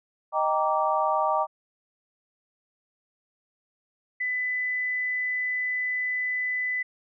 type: chord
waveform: sine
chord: Eb major seventh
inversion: none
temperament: equal with one note detuned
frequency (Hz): 622.3 / 784 / 932.3 / 1163.2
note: Eb5 / G5 / Bb5 / D6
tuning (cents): 0 / 0 / 0 / -17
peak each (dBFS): -27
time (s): 0.32-1.47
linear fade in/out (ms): 50
type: tone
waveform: sine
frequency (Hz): 2000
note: B6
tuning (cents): +21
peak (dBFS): -25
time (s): 4.2-6.83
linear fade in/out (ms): 10
effects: none